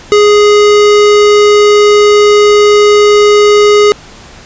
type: tone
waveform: square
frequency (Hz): 415.3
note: G#4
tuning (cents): 0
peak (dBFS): -3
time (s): 0.12-3.92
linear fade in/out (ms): 0
effects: pink hiss -33 dBFS RMS until 4.45 s + resampled to 16000 Hz